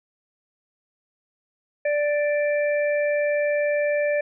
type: harmonic tone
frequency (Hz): 587.3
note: D5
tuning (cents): 0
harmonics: 1 / 3 / 4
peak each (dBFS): -20 / -30 / -32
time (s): 1.85-4.21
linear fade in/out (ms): 5
effects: none